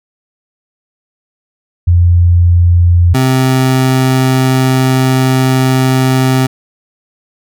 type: tone pair in turn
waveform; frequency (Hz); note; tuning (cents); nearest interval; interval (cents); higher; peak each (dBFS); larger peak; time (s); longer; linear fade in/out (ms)
sine / 25% pulse; 87.1 / 130.5; F2 / C3; -4 / -4; perfect fifth; 700; second; -4 / -4; neither; 1.87-3.14 / 3.14-6.47; second; 10
effects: none